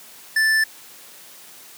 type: tone with hard clipping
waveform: triangle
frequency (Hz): 1760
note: A6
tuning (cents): 0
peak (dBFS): -17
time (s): 0.36-0.64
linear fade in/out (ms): 5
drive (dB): 16
effects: white hiss -44 dBFS RMS until 1.77 s + high-pass 150 Hz 12 dB/octave